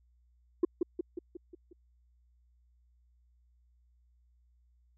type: tone with echo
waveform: sine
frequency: 349.2 Hz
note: F4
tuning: in tune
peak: -19 dBFS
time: 0.63-0.65 s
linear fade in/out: 5 ms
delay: 180 ms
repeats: 6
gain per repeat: -5 dB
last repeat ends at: 1.73 s
effects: tanh soft clip ceiling -20 dBFS + added 60 Hz sine -64 dBFS peak until 4.97 s